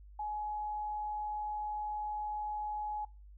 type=tone; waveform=sine; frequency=843 Hz; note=G#5; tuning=26 cents sharp; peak=-35 dBFS; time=0.19-3.05 s; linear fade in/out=5 ms; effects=noise-tail reverb RT60 0.3 s tail -22 dB re dry + added 50 Hz sine -51 dBFS peak until 3.37 s